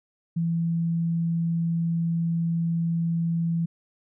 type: tone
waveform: sine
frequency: 167.1 Hz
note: E3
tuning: 24 cents sharp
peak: -22 dBFS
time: 0.36-3.66 s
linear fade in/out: 10 ms
effects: none